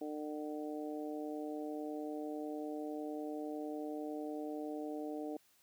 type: harmonic tone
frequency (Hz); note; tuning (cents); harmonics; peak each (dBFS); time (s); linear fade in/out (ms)
150.9; D3; +47; 2 / 3 / 4 / 5; -41 / -45 / -47 / -49; 0.01-5.37; 5
effects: white hiss -70 dBFS RMS until 5.62 s + high-pass 80 Hz 12 dB/octave